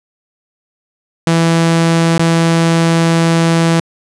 sawtooth tone with dropouts, 165.8 Hz, E3, 10 cents sharp, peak -5 dBFS, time 1.27-3.8 s, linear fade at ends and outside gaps 2 ms, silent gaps 2.18-2.194 s, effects resampled to 22050 Hz + 7-bit

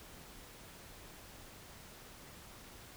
silence, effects pink hiss -54 dBFS RMS until 2.96 s

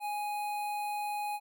square tone with notch filter, 830.6 Hz, G#5, in tune, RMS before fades -35 dBFS, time 0-1.4 s, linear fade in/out 50 ms, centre 5600 Hz, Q 1.1, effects none

